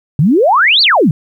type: exponential two-way sweep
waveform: sine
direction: up then down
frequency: 130.81 to 4790 to 130.81 Hz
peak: -6 dBFS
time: 0.19-1.11 s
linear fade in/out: 2 ms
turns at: 0.82 s
effects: 8-bit